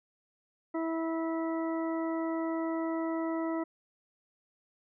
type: harmonic tone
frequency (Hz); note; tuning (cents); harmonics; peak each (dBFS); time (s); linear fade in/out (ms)
326.4; E4; -17; 1 / 2 / 3 / 4 / 6; -31 / -37 / -41 / -43 / -47; 0.74-3.64; 10
effects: none